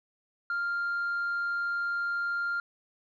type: tone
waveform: sine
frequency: 1396.9 Hz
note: F6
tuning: in tune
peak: -26 dBFS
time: 0.5-2.6 s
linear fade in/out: 2 ms
effects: tanh soft clip ceiling -26 dBFS